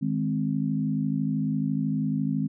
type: chord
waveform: sine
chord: Ab major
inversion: second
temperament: equal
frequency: 155.56 / 207.7 / 261.6 Hz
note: Eb3 / Ab3 / C4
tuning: 0 / 0 / 0 cents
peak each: -28 dBFS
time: 0.01-2.48 s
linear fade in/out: 20 ms
effects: none

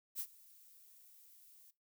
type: noise with ADSR envelope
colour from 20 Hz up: violet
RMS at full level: -39 dBFS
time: 0.15-1.71 s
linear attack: 48 ms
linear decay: 64 ms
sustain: -23 dB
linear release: 9 ms
effects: noise-tail reverb RT60 0.2 s tail -18 dB re dry

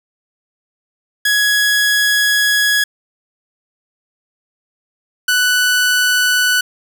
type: tone pair in turn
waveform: sawtooth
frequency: 1673 / 1487.6 Hz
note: G#6 / F#6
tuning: +12 / +9 cents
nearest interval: major second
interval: 203 cents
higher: first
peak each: -8 dBFS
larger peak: neither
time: 1.25-2.84 / 5.28-6.61 s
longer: first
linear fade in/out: 5 ms
effects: none

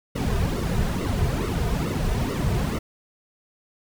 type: noise with flanger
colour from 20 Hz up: brown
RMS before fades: -24 dBFS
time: 0.15-2.79 s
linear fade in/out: 10 ms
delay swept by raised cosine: 1.2 to 3.7 ms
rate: 2.3 Hz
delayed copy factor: -0.8
effects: none

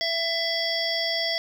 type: harmonic tone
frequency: 667 Hz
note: E5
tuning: 20 cents sharp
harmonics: 1 / 3 / 5 / 7 / 8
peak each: -30 / -30 / -30 / -30 / -30 dBFS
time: 0.01-1.38 s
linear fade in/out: 0 ms
effects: 8-bit

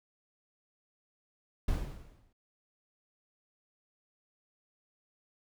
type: noise with exponential decay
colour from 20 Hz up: brown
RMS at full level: -29 dBFS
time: 1.68-2.33 s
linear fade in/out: 5 ms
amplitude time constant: 140 ms
effects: none

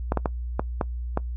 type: clicks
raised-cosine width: 1 ms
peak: -9 dBFS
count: 6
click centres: 0.121 / 0.173 / 0.258 / 0.595 / 0.812 / 1.174 s
effects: noise-tail reverb RT60 0.1 s tail -22 dB re dry + added 60 Hz sine -28 dBFS peak until 1.36 s

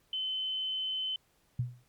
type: tone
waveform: sine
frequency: 3053 Hz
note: G7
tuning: 46 cents flat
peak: -31 dBFS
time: 0.13-1.16 s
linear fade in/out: 2 ms
type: tone with exponential decay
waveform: sine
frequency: 122.8 Hz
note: B2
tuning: 9 cents flat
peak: -25 dBFS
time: 1.59-1.84 s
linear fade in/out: 5 ms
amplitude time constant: 53 ms
effects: pink hiss -70 dBFS RMS until 1.88 s + MP3 96 kbps

